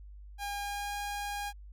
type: tone with pitch glide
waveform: sawtooth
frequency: 810 to 815.6 Hz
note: G#5 to G#5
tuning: -43 to -32 cents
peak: -31 dBFS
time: 0.38-1.53 s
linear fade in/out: 50 ms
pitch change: +11 cents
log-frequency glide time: 0.62-0.94 s
effects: added 50 Hz sine -46 dBFS peak until 1.72 s